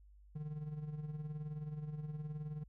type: tone with tremolo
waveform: triangle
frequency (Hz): 151.1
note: D3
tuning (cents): +50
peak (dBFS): -36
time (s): 0.35-2.64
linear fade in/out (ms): 10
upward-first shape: sine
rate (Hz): 19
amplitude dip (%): 60
effects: added 50 Hz sine -58 dBFS peak until 2.68 s